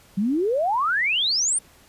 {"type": "exponential sweep", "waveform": "sine", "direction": "up", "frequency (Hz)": [185, 9480], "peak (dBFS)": -19, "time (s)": [0.17, 1.59], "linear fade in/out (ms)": 10, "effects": ["pink hiss -53 dBFS RMS until 1.88 s", "resampled to 32000 Hz"]}